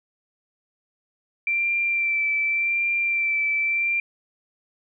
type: tone with vibrato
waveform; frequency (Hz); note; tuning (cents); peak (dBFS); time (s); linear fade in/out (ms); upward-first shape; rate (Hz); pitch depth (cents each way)
sine; 2349; D7; 0; -20; 1.47-4; 2; sine; 0.87; 22
effects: none